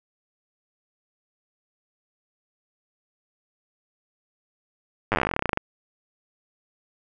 slowing click train, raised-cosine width 0.5 ms, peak -7 dBFS, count 22, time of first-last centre 5.12-5.574 s, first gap 9 ms, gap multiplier 1.08, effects none

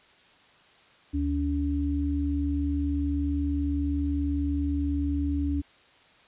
sine tone pair together, 75.13 / 284.9 Hz, D2 / C#4, +40 / +48 cents, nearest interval octave + major seventh, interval 2308 cents, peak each -27 dBFS, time 1.13-5.62 s, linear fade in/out 20 ms, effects white hiss -57 dBFS RMS until 6.27 s + resampled to 8000 Hz

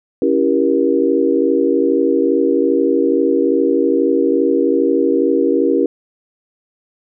sine chord, C# diminished seventh, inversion none, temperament equal with one note detuned, 277.2 / 329.6 / 392 / 475.4 Hz, C#4 / E4 / G4 / Bb4, 0 / 0 / 0 / +34 cents, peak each -17 dBFS, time 0.22-5.86 s, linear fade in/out 2 ms, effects none

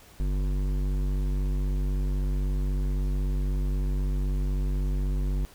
sine tone with hard clipping, 48.08 Hz, G1, 33 cents flat, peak -26 dBFS, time 0.2-5.45 s, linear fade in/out 0 ms, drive 13 dB, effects pink hiss -53 dBFS RMS until 5.54 s

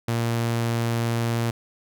sawtooth tone, 116.54 Hz, A#2, in tune, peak -18 dBFS, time 0.08-1.51 s, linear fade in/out 5 ms, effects none

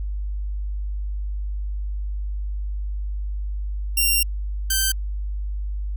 5% pulse tone pair in turn, 2768 / 1553.5 Hz, F7 / G6, -16 / -16 cents, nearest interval minor seventh, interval 1000 cents, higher first, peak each -8 dBFS, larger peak neither, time 3.97-4.23 / 4.7-4.92 s, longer first, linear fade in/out 5 ms, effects added 50 Hz sine -24 dBFS peak until 5.96 s

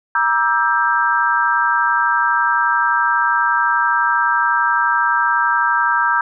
sine chord, E half-diminished seventh, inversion second, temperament just, 949.3 / 1186.7 / 1318.5 / 1582.2 Hz, Bb5 / D6 / E6 / G6, +31 / +18 / 0 / +16 cents, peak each -18 / -23 / -19 / -17 dBFS, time 0.15-6.21 s, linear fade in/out 2 ms, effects none

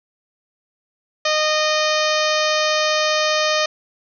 harmonic tone, 615 Hz, D#5, 20 cents flat, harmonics 1 / 2 / 3 / 4 / 5 / 6 / 7 / 8 / 9 / 10, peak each -20 / -23 / -25 / -26 / -27 / -28 / -28 / -29 / -30 / -30 dBFS, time 1.25-3.66 s, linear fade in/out 5 ms, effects none

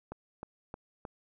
click train, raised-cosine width 1 ms, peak -26 dBFS, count 4, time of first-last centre 0.12-1.052 s, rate 3.22 Hz, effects none

